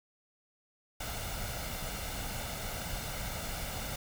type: noise with comb filter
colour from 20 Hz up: pink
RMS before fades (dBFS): -38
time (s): 1-3.96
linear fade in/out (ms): 5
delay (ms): 1.4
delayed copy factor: +0.55
effects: none